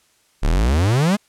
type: exponential sweep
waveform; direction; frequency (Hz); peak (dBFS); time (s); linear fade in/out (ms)
45% pulse; up; 32.7 to 217.5; -14; 0.42-1.17; 20
effects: white hiss -59 dBFS RMS until 1.28 s + low-pass 10000 Hz 12 dB/octave